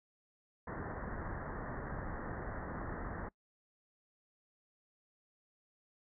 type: low-pass noise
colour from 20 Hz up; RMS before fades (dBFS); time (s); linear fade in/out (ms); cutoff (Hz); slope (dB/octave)
pink; -42; 0.67-3.29; 5; 1900; 96
effects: noise-tail reverb RT60 0.1 s tail -23 dB re dry

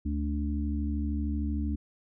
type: harmonic tone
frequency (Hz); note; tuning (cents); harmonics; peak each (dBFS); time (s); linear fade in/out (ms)
73; D2; -10; 1 / 3 / 4; -29 / -34 / -35; 0.05-1.76; 10
effects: none

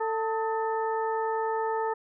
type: harmonic tone with a mistuned harmonic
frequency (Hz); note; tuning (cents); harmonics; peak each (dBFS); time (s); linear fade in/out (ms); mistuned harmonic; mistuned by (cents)
445.2; A4; +20; 1 / 2 / 3 / 4; -29 / -29 / -37 / -40; 0-1.94; 10; 3; -81
effects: none

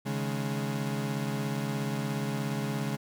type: chord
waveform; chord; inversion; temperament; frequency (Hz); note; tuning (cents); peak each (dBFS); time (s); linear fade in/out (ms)
35% pulse; C# suspended second; none; equal with one note detuned; 138.59 / 155.56 / 209.1; C#3 / D#3 / G#3; 0 / 0 / +12; -31 / -36 / -32; 0.05-2.97; 20
effects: none

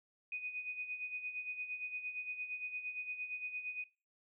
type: tone with tremolo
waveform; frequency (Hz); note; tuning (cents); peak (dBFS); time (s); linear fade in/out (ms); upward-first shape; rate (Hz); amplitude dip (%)
sine; 2489; D#7; 0; -37; 0.32-3.84; 2; sine; 8.7; 60
effects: noise-tail reverb RT60 0.3 s tail -19 dB re dry

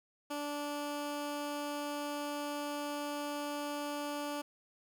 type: tone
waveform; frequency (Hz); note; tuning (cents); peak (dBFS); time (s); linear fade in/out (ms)
15% pulse; 291.3; D4; -14; -30; 0.3-4.42; 10
effects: none

